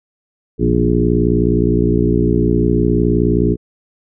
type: harmonic tone with a mistuned harmonic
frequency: 59.5 Hz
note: A#1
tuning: 36 cents sharp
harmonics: 1 / 2 / 3 / 4 / 5 / 6 / 7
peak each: -19 / -19 / -19 / -19 / -19 / -19 / -19 dBFS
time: 0.58-3.57 s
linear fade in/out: 50 ms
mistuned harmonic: 3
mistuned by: -56 cents
effects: none